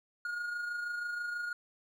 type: tone with amplitude modulation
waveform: triangle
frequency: 1432 Hz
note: F6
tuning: 43 cents sharp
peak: -31 dBFS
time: 0.25-1.53 s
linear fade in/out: 2 ms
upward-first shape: sine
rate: 26.2 Hz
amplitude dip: 40%
effects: none